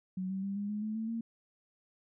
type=tone with pitch steps; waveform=sine; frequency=186.2 / 191.77 / 197.5 / 203.4 / 209.5 / 215.7 / 222.2 / 228.8 Hz; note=F#3 / G3 / G3 / G#3 / G#3 / A3 / A3 / A#3; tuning=+11 / -38 / +13 / -36 / +15 / -34 / +17 / -32 cents; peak=-33 dBFS; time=0.17-1.21 s; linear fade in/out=5 ms; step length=130 ms; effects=none